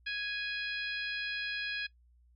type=harmonic tone with a mistuned harmonic; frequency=830.6 Hz; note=G#5; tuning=in tune; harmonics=2 / 3 / 4 / 5 / 6; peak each=-37 / -39 / -42 / -45 / -46 dBFS; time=0.06-1.87 s; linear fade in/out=10 ms; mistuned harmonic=5; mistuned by=-20 cents; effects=noise-tail reverb RT60 0.1 s tail -20 dB re dry + added 60 Hz sine -61 dBFS peak until 2.35 s